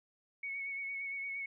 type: tone with vibrato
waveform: sine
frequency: 2217 Hz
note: C#7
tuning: in tune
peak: -37 dBFS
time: 0.43-1.46 s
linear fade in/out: 5 ms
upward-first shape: sine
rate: 8.7 Hz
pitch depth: 24 cents each way
effects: none